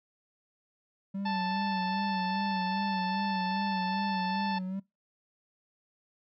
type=tone with vibrato; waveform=triangle; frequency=191.9 Hz; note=G3; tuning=37 cents flat; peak=-30 dBFS; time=1.14-4.8 s; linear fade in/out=10 ms; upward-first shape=sine; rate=2.5 Hz; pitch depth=64 cents each way
type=harmonic tone; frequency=881 Hz; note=A5; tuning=2 cents sharp; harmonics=1 / 2 / 3 / 4 / 5 / 6; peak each=-31 / -40 / -43 / -45 / -44 / -49 dBFS; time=1.25-4.59 s; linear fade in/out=10 ms
effects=noise-tail reverb RT60 0.2 s tail -23 dB re dry